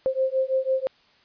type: beating tone pair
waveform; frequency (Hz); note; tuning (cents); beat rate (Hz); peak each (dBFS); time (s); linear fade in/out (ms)
sine; 523.3 / 529.3; C5 / C5; 0 / +20; 6; -24; 0.06-0.87; 0
effects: white hiss -59 dBFS RMS until 1.24 s + resampled to 11025 Hz